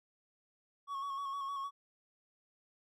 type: tone with vibrato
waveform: triangle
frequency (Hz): 1108.7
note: C#6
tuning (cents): 0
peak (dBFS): -35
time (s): 0.87-1.71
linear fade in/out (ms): 50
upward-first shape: square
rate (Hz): 6.5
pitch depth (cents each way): 29
effects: none